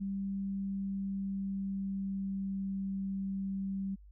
sine tone with pitch glide, 196 to 194.08 Hz, G3 to G3, 0 to -17 cents, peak -33 dBFS, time 0-3.96 s, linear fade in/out 20 ms, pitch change -17 cents, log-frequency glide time 0.22-2.9 s, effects added 50 Hz sine -52 dBFS peak until 4.11 s

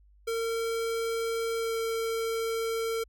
square tone with pitch glide, 456.6 to 453.4 Hz, A#4 to A#4, -36 to -48 cents, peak -29 dBFS, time 0.27-3.04 s, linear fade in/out 10 ms, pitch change -12 cents, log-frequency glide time 1.58-1.74 s, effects added 50 Hz sine -56 dBFS peak until 3.08 s

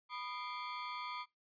sawtooth ring-modulated tone, 1108.7 Hz, C#6, in tune, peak -34 dBFS, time 0.09-1.26 s, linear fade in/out 50 ms, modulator 120 Hz, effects noise-tail reverb RT60 0.2 s tail -22 dB re dry + resampled to 11025 Hz

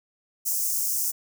white high-pass noise, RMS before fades -26 dBFS, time 0.45-1.12 s, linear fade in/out 20 ms, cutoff 5600 Hz, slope 48 dB/octave, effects none

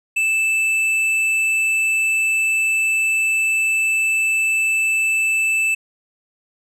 triangle tone with hard clipping, 2637 Hz, E7, in tune, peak -17 dBFS, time 0.16-5.75 s, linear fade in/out 10 ms, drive 10 dB, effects none

